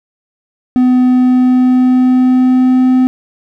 triangle tone with pitch glide, 251.9 to 255.9 Hz, B3 to C4, +34 to -38 cents, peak -4 dBFS, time 0.76-3.07 s, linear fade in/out 0 ms, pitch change +28 cents, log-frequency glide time 1.01-2.88 s, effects none

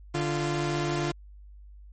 sawtooth tone pair together, 146.57 / 346.4 Hz, D3 / F4, -3 / -14 cents, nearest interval octave + minor third, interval 1489 cents, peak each -25 dBFS, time 0.14-1.12 s, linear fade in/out 10 ms, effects added 50 Hz sine -45 dBFS peak until 1.92 s + MP3 32 kbps

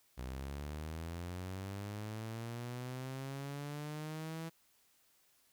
sawtooth linear sweep, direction up, 61.74 to 164.81 Hz, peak -37 dBFS, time 0.17-4.5 s, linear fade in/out 20 ms, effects white hiss -71 dBFS RMS until 5.52 s

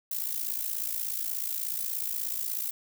violet noise with amplitude modulation, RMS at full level -29 dBFS, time 0.11-2.71 s, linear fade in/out 5 ms, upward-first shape sine, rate 56.6 Hz, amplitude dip 75%, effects none

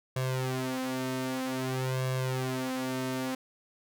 sawtooth tone with flanger, 129.7 Hz, C3, 15 cents flat, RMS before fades -32 dBFS, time 0.16-3.35 s, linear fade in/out 5 ms, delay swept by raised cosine 1.8 to 4.5 ms, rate 0.52 Hz, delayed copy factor +1, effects none

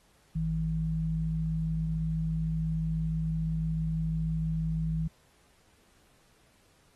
sine tone pair together, 53.9 / 160 Hz, A1 / D#3, -35 / +49 cents, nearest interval octave + perfect fifth, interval 1884 cents, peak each -34 / -28 dBFS, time 0.35-5.08 s, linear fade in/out 10 ms, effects pink hiss -65 dBFS RMS until 6.95 s + AAC 32 kbps

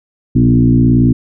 sine tone with frequency modulation, 190 Hz, F#3, 46 cents sharp, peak -6 dBFS, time 0.35-1.13 s, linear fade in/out 10 ms, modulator 58.2 Hz, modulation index 1.9, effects none

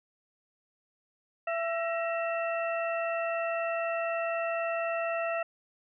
harmonic tone with a mistuned harmonic, 669 Hz, E5, 25 cents sharp, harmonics 1 / 2 / 3 / 4, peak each -30 / -36 / -39 / -38 dBFS, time 1.47-5.43 s, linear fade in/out 5 ms, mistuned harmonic 3, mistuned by -100 cents, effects none

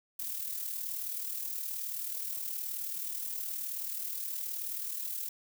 violet noise with amplitude modulation, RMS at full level -35 dBFS, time 0.19-5.29 s, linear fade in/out 5 ms, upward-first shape sine, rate 38.9 Hz, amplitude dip 50%, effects none

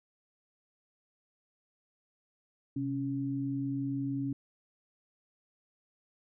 sine tone pair together, 130.81 / 277.2 Hz, C3 / C#4, 0 / 0 cents, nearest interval octave + minor second, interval 1300 cents, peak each -36 / -32 dBFS, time 2.76-4.33 s, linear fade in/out 5 ms, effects none

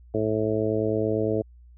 harmonic tone, 108.7 Hz, A2, 21 cents flat, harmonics 1 / 2 / 3 / 4 / 5 / 6, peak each -30 / -32 / -28 / -26 / -30 / -32 dBFS, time 0.14-1.42 s, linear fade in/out 5 ms, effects added 60 Hz sine -47 dBFS peak until 1.77 s

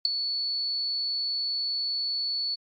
sine tone with ADSR envelope, 4435 Hz, C#8, in tune, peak -14 dBFS, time 0.05-2.56 s, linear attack 3 ms, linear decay 7 ms, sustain -12 dB, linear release 22 ms, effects MP3 48 kbps

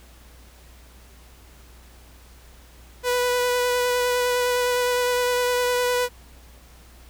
sawtooth tone with vibrato, 493.3 Hz, B4, 2 cents flat, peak -16 dBFS, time 3.03-6.09 s, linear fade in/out 50 ms, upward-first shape sine, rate 9.8 Hz, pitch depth 12 cents each way, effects added 60 Hz sine -47 dBFS peak until 7.09 s + pink hiss -52 dBFS RMS until 7.09 s

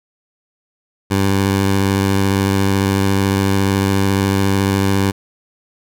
15% pulse tone with vibrato, 97.8 Hz, G2, 4 cents flat, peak -7 dBFS, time 1.1-5.12 s, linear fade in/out 20 ms, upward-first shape sine, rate 14 Hz, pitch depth 19 cents each way, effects none

